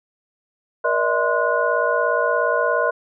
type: tone cluster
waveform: sine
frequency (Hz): 476.7 / 588 / 645 / 1041 / 1458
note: A#4 / D5 / E5 / C6 / F#6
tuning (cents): +39 / +2 / -38 / -9 / -26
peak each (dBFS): -23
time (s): 0.84-2.91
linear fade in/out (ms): 10
effects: none